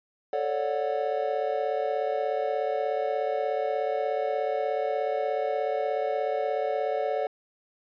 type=chord; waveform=triangle; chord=D major seventh; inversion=second; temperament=just; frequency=440.5 / 550.6 / 587.3 / 734.2 Hz; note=A4 / C#5 / D5 / F#5; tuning=+2 / -12 / 0 / -14 cents; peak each=-29 dBFS; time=0.33-7.27 s; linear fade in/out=2 ms; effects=resampled to 11025 Hz